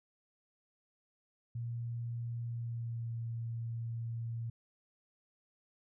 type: tone with pitch glide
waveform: sine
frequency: 117.8 to 115.64 Hz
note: A#2 to A#2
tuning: +19 to -13 cents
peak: -36 dBFS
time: 1.55-4.5 s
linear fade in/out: 5 ms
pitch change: -32 cents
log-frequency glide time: 2.46-3.16 s
effects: none